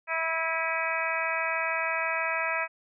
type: harmonic tone with a mistuned harmonic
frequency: 326.1 Hz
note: E4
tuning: 19 cents flat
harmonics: 2 / 3 / 4 / 5 / 6 / 7 / 8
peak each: -34 / -34 / -34 / -34 / -34 / -34 / -34 dBFS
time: 0.07-2.68 s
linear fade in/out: 50 ms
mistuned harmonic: 8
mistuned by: -57 cents
effects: none